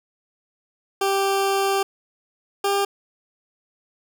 20% pulse tone pair in turn, 392 / 398.9 Hz, G4 / G4, 0 / +30 cents, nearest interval unison, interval 30 cents, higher second, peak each -14 dBFS, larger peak neither, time 1.01-1.83 / 2.64-2.85 s, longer first, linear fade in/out 5 ms, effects none

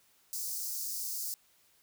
white high-pass noise, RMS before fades -37 dBFS, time 0.33-1.34 s, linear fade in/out 0 ms, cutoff 4700 Hz, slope 48 dB/octave, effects white hiss -67 dBFS RMS until 1.82 s

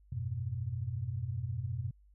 sine chord, F diminished, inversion none, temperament equal with one note detuned, 89.5 / 103.83 / 123.47 Hz, F2 / Ab2 / Cb3, +43 / 0 / 0 cents, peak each -39 / -40 / -36 dBFS, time 0.12-1.91 s, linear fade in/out 5 ms, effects added 50 Hz sine -59 dBFS peak until 2.14 s

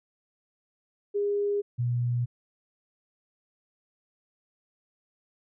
sine tone pair in turn, 407.6 / 121.18 Hz, G#4 / B2, -32 / -32 cents, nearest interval octave + major sixth, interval 2100 cents, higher first, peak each -24 dBFS, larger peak neither, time 1.14-1.62 / 1.78-2.26 s, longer neither, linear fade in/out 20 ms, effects none

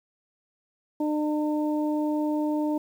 harmonic tone, 301.8 Hz, D4, 47 cents sharp, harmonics 1 / 2 / 3, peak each -24 / -32 / -35 dBFS, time 1-2.78 s, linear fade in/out 5 ms, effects 9-bit

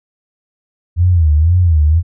sine tone with vibrato, 82.41 Hz, E2, in tune, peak -7 dBFS, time 0.96-2.03 s, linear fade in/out 50 ms, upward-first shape sine, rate 2 Hz, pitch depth 170 cents each way, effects none

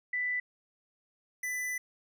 sine / square tone pair in turn, 1986 / 1994.9 Hz, B6 / B6, +9 / +17 cents, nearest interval unison, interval 8 cents, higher second, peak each -29 / -33 dBFS, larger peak first, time 0.13-0.4 / 1.43-1.78 s, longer second, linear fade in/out 5 ms, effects none

